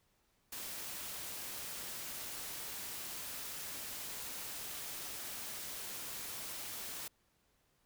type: noise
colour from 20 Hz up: white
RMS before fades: -44 dBFS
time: 0.52-7.08 s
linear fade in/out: 5 ms
effects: pink hiss -75 dBFS RMS until 7.85 s